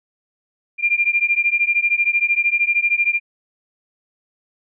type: beating tone pair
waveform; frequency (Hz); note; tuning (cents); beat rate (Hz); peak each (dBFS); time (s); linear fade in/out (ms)
sine; 2388 / 2401; D7 / D7; +28 / +38; 13; -18 / -18; 0.78-3.2; 50
effects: none